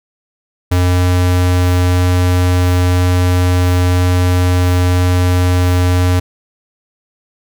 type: tone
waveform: square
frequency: 89.9 Hz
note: F#2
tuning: 49 cents flat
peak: -10 dBFS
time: 0.71-6.2 s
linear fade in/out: 10 ms
effects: none